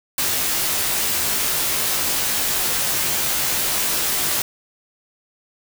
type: noise with comb filter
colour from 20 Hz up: white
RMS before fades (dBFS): -21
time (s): 0.18-4.42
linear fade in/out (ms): 2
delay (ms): 17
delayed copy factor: -0.75
effects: none